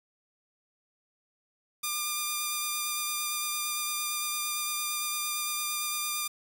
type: tone with vibrato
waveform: 5% pulse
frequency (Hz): 1200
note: D6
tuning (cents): +37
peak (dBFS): -18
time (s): 1.83-6.28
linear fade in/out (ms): 10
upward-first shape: sine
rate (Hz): 8.8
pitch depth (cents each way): 10
effects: 9-bit